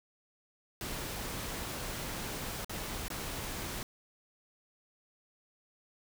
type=noise with dropouts; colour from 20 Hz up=pink; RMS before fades=-39 dBFS; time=0.81-3.83 s; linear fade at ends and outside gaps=1 ms; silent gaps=2.646-2.695 / 3.082-3.102 s; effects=none